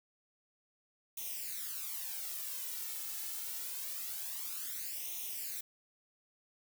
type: noise with flanger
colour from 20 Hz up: blue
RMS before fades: -41 dBFS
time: 1.17-5.61 s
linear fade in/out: 5 ms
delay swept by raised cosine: 0.32 to 2.32 ms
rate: 0.25 Hz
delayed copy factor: +0.8
effects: none